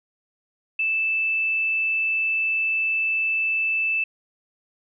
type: tone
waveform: sine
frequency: 2637 Hz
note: E7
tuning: in tune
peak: -20 dBFS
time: 0.79-4.04 s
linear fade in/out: 5 ms
effects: none